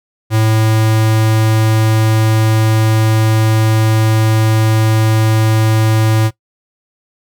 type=tone; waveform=square; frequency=110 Hz; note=A2; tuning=in tune; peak=-10 dBFS; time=0.3-6.31 s; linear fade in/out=50 ms; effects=noise-tail reverb RT60 0.1 s tail -19 dB re dry